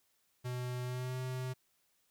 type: tone with pitch glide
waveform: square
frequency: 124.6 to 128.25 Hz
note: B2 to C3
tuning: +16 to -34 cents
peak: -37 dBFS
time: 0.44-1.54 s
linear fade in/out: 20 ms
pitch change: +50 cents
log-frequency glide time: 0.84-1.17 s
effects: white hiss -75 dBFS RMS until 2.1 s